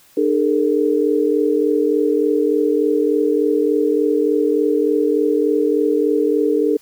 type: tone cluster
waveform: sine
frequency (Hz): 300.5 / 414.9 / 458.3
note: D4 / G#4 / A#4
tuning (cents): +40 / -2 / -29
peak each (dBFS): -18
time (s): 0.17-6.77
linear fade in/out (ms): 5
effects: white hiss -51 dBFS RMS until 6.81 s